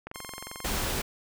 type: click train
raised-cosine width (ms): 0.5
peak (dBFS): -23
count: 14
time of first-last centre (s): 0.07-0.648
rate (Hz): 22.5
type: tone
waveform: 5% pulse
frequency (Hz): 1062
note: C6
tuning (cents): +25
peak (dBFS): -29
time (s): 0.14-0.84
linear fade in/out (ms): 10
type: noise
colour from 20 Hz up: pink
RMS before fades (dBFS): -30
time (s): 0.64-1.02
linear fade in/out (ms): 10
effects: none